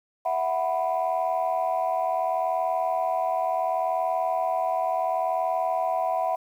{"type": "chord", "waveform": "sine", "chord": "E suspended second", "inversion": "none", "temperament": "equal", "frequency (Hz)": [659.3, 740, 987.8], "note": ["E5", "F#5", "B5"], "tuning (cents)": [0, 0, 0], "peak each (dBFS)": [-26, -25, -29], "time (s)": [0.25, 6.36], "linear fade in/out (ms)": 10, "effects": ["tanh soft clip ceiling -16 dBFS", "9-bit"]}